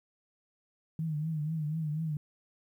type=tone with vibrato; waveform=sine; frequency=155.56 Hz; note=D#3; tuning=in tune; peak=-30 dBFS; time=0.99-2.17 s; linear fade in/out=2 ms; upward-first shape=triangle; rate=4.1 Hz; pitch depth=96 cents each way; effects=11-bit